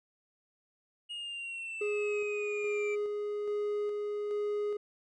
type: exponential sweep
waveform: triangle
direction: down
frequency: 2872 to 2330 Hz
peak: -36 dBFS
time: 1.09-2.96 s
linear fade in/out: 20 ms
type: tone with tremolo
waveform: triangle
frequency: 415.3 Hz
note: G#4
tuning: in tune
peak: -28 dBFS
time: 1.81-4.77 s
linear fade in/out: 5 ms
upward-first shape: square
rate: 1.2 Hz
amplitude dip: 25%
effects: resampled to 22050 Hz